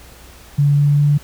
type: tone with pitch steps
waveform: sine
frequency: 143.6 / 144.68 / 145.77 Hz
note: D3 / D3 / D3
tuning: -39 / -26 / -13 cents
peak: -10 dBFS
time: 0.58-1.18 s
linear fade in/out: 10 ms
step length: 200 ms
effects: added 60 Hz sine -44 dBFS peak until 1.23 s + pink hiss -43 dBFS RMS until 1.23 s